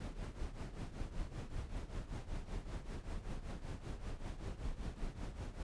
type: noise with tremolo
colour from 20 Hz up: brown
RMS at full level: -40 dBFS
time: 0-5.63 s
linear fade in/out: 5 ms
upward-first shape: triangle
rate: 5.2 Hz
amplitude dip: 80%
effects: resampled to 22050 Hz